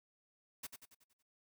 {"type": "noise with echo", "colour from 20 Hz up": "white", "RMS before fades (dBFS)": -44, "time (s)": [0.63, 0.67], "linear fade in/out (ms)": 10, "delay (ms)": 93, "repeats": 6, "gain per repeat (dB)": -6, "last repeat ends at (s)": 1.228, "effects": ["noise-tail reverb RT60 0.1 s tail -22 dB re dry"]}